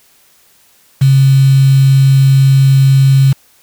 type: tone with quantisation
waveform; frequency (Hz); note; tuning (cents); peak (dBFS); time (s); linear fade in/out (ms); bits
sine; 135.1; C#3; -44; -4; 1.01-3.33; 10; 4
effects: white hiss -49 dBFS RMS until 3.62 s